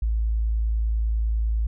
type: tone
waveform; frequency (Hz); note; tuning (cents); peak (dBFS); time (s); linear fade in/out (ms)
sine; 55; A1; 0; -20; 0.02-1.67; 5
effects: none